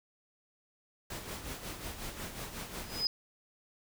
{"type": "noise with tremolo", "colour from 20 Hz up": "pink", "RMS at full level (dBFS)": -40, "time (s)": [1.1, 3.06], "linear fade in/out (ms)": 5, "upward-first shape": "sine", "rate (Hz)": 5.5, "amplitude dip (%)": 55}
{"type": "tone with exponential growth", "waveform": "sine", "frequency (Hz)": 5020, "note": "D#8", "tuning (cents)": 15, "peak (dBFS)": -24, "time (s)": [2.83, 3.07], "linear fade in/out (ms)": 1, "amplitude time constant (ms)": 52}
{"effects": []}